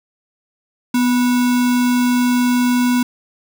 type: tone with sample-and-hold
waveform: sine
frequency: 246.9 Hz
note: B3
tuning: in tune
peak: -12 dBFS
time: 0.94-3.03 s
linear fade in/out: 5 ms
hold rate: 1225 Hz
effects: none